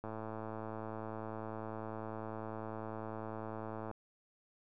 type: click train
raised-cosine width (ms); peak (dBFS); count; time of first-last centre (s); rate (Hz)
1; -29; 427; 0.04-3.913; 110
effects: none